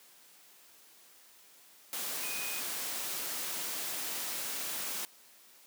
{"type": "tone in noise", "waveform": "sine", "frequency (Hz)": 2489, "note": "D#7", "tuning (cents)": 0, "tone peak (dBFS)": -41, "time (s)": [2.23, 2.6], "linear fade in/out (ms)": 0, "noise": "white", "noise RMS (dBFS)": -37, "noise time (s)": [1.93, 5.05], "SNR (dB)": -7, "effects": ["white hiss -59 dBFS RMS until 5.66 s", "high-pass 200 Hz 12 dB/octave"]}